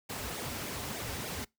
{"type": "noise with flanger", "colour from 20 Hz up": "pink", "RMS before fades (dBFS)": -38, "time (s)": [0.09, 1.45], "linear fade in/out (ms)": 10, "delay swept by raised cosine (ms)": [0.68, 6.28], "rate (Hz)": 3.4, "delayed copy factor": -0.65, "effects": ["noise-tail reverb RT60 0.2 s tail -25 dB re dry", "high-pass 60 Hz 12 dB/octave"]}